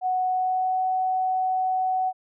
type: tone with pitch glide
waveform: sine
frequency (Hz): 740 to 747.7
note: F#5 to F#5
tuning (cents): 0 to +18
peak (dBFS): -21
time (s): 0.01-2.13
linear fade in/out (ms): 50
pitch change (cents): +18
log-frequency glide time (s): 0.27-0.83
effects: none